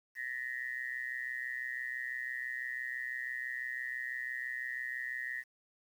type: tone with amplitude modulation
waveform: sine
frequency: 1864.7 Hz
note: A#6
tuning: in tune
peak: -32 dBFS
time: 0.15-5.44 s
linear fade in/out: 50 ms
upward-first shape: sine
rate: 126 Hz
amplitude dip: 100%
effects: 10-bit